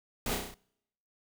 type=noise with echo; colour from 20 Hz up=pink; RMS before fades=-33 dBFS; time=0.26-0.35 s; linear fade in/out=2 ms; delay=32 ms; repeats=6; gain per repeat=-3 dB; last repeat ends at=0.542 s; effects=noise-tail reverb RT60 0.8 s tail -26 dB re dry